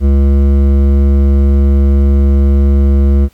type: tone with hard clipping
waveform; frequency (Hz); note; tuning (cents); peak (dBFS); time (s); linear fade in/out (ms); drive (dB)
sine; 69.3; C#2; 0; -7; 0-3.29; 50; 12
effects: pink hiss -50 dBFS RMS until 3.33 s + MP3 96 kbps